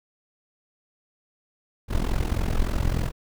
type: noise with amplitude modulation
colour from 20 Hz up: brown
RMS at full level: -20 dBFS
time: 1.88-3.12 s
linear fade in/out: 50 ms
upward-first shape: sine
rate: 43.4 Hz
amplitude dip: 85%
effects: none